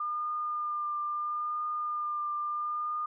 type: tone with vibrato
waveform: sine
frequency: 1205 Hz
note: D6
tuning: 44 cents sharp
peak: -30 dBFS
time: 0-3.06 s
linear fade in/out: 5 ms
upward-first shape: triangle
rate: 0.75 Hz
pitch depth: 20 cents each way
effects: none